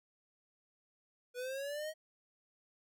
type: linear sweep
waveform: square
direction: up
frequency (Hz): 485.4 to 635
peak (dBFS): -39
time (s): 1.34-1.94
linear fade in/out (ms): 50
effects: none